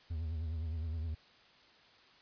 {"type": "tone with vibrato", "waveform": "triangle", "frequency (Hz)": 80.4, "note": "E2", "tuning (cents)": -43, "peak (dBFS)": -33, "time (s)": [0.1, 1.15], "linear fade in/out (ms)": 10, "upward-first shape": "triangle", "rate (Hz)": 9.7, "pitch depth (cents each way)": 110, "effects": ["white hiss -62 dBFS RMS until 2.21 s", "resampled to 11025 Hz"]}